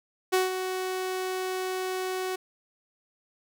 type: tone with ADSR envelope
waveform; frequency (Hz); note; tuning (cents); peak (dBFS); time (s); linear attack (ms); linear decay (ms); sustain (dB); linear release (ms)
sawtooth; 372.5; F#4; +12; -16; 0.32-2.36; 18; 160; -9; 8
effects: none